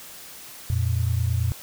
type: tone pair together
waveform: sine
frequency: 87.31 / 116.54 Hz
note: F2 / A#2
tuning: 0 / 0 cents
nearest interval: perfect fourth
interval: 500 cents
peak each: -23 dBFS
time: 0.7-1.52 s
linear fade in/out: 0 ms
effects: white hiss -42 dBFS RMS until 1.62 s